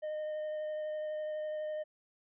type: tone with vibrato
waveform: triangle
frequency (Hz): 613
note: D#5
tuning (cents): -26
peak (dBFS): -33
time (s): 0.02-1.84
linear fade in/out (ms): 20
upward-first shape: sine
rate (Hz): 12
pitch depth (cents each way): 9
effects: resampled to 8000 Hz